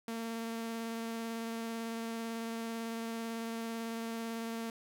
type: tone with vibrato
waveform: sawtooth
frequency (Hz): 228.1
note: A#3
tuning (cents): -37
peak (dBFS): -33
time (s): 0.08-4.7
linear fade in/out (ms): 2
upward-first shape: square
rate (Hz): 18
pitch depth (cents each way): 9
effects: none